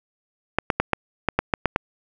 clicks, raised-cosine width 0.5 ms, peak -3 dBFS, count 9, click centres 0.586 / 0.702 / 0.8 / 0.933 / 1.287 / 1.39 / 1.538 / 1.657 / 1.761 s, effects none

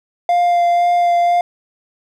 triangle tone with vibrato, 698.5 Hz, F5, in tune, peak -9 dBFS, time 0.29-1.41 s, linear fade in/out 2 ms, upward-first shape sine, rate 2 Hz, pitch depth 11 cents each way, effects none

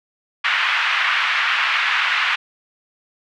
white band-pass noise, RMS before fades -19 dBFS, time 0.44-2.36 s, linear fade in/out 10 ms, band 1100 to 2700 Hz, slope 24 dB/octave, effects none

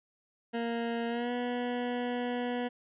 20% pulse tone with pitch glide, 233.1 to 244.4 Hz, A#3 to B3, 0 to -18 cents, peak -26 dBFS, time 0.53-2.69 s, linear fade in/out 20 ms, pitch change +82 cents, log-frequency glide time 1.08-1.32 s, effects resampled to 8000 Hz

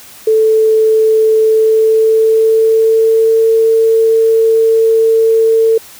sine tone with pitch glide, 439.2 to 448.9 Hz, A4 to A4, -3 to +35 cents, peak -6 dBFS, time 0.27-5.78 s, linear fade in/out 5 ms, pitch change +38 cents, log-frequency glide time 1.4-3.45 s, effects white hiss -36 dBFS RMS until 5.99 s

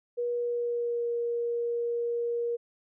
sine tone with pitch glide, 481.2 to 472.4 Hz, B4 to A#4, -45 to +23 cents, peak -27 dBFS, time 0.17-2.57 s, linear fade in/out 20 ms, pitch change -32 cents, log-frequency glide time 0.31-1.09 s, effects none

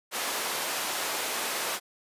pink high-pass noise, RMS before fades -31 dBFS, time 0.11-1.8 s, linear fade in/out 50 ms, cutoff 540 Hz, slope 12 dB/octave, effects resampled to 32000 Hz

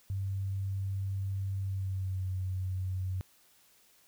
sine tone with pitch glide, 97.2 to 93.19 Hz, G2 to F#2, -14 to +13 cents, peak -31 dBFS, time 0.1-3.21 s, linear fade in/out 0 ms, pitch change -73 cents, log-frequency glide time 1.59-2.31 s, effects white hiss -64 dBFS RMS until 4.07 s

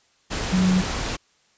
sine tone in noise, 185 Hz, F#3, in tune, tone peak -16 dBFS, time 0.52-0.82 s, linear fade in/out 20 ms, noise pink, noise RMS -27 dBFS, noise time 0.3-1.17 s, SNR +8 dB, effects white hiss -62 dBFS RMS until 1.57 s + resampled to 16000 Hz

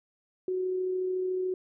sine tone with amplitude modulation, 370 Hz, F#4, in tune, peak -26 dBFS, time 0.48-1.54 s, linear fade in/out 2 ms, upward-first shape sine, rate 33.8 Hz, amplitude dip 25%, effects none

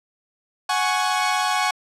sawtooth chord, F# suspended second, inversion none, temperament equal with one note detuned, 740 / 835.9 / 1108.7 Hz, F#5 / G#5 / C#6, 0 / +11 / 0 cents, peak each -20 dBFS, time 0.69-1.71 s, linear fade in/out 5 ms, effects low-pass 9000 Hz 12 dB/octave

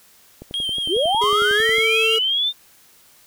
click train, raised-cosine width 2 ms, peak -22 dBFS, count 16, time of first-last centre 0.42-1.784 s, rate 11 Hz
triangle tone with vibrato, 3200 Hz, G7, 35 cents sharp, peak -20 dBFS, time 0.54-2.16 s, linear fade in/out 0 ms, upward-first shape sine, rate 5 Hz, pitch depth 48 cents each way
sine linear sweep, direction up, 285.6 to 3651 Hz, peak -17 dBFS, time 0.88-2.53 s, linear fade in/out 50 ms
square tone with pitch glide, 415.3 to 445.1 Hz, G#4 to A4, 0 to +20 cents, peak -21 dBFS, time 1.21-2.19 s, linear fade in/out 10 ms, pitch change +120 cents, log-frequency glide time 1.56-1.63 s
effects white hiss -52 dBFS RMS until 3.26 s

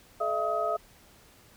sine tone cluster, 429.6 / 612 / 675 / 1265 Hz, A4 / D#5 / E5 / D#6, -41 / -29 / +41 / +28 cents, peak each -35 / -33 / -29 / -31 dBFS, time 0.2-0.77 s, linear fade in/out 10 ms, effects pink hiss -57 dBFS RMS until 1.56 s

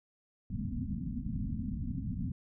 white low-pass noise, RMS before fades -36 dBFS, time 0.5-2.32 s, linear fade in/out 2 ms, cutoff 260 Hz, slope 96 dB/octave, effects none

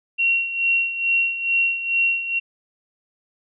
sine tone with tremolo, 2739 Hz, F7, 34 cents flat, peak -15 dBFS, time 0.18-2.4 s, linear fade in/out 20 ms, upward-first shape sine, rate 2.3 Hz, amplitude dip 70%, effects none

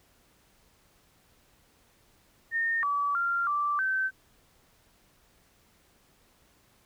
sine tone with pitch steps, 1830 / 1147 / 1386 / 1169 / 1542 Hz, A#6 / D6 / F6 / D6 / G6, -32 / -41 / -14 / -8 / -29 cents, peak -25 dBFS, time 2.51-4.11 s, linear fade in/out 50 ms, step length 320 ms, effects pink hiss -64 dBFS RMS until 6.85 s

